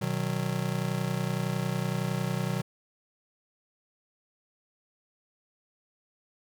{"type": "chord", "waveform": "square", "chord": "B major", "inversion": "none", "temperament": "just", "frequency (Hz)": [123.47, 154.34, 185.21], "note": ["B2", "D#3", "F#3"], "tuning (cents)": [0, -14, 2], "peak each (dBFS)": -33, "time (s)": [0.01, 2.62], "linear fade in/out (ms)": 10, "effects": []}